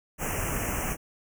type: band-stop noise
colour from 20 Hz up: pink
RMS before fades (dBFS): -30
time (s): 0.18-0.97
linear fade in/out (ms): 50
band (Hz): 2900 to 5700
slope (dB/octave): 96
effects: none